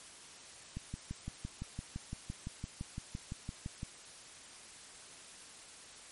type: click train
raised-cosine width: 5 ms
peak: -27 dBFS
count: 19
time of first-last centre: 0.77-3.831 s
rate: 5.88 Hz
effects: white hiss -53 dBFS RMS until 6.11 s + MP3 48 kbps